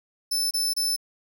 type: tone bursts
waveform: sawtooth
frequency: 5274 Hz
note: E8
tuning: in tune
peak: -20 dBFS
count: 3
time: 0.31-0.964 s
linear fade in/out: 10 ms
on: 200 ms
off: 27 ms
effects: none